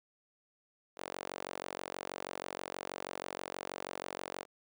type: tone with high-pass filter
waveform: sawtooth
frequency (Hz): 46.25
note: F#1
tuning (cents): 0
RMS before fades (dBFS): -43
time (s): 0.96-4.46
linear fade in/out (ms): 50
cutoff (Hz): 520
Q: 1.3
effects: none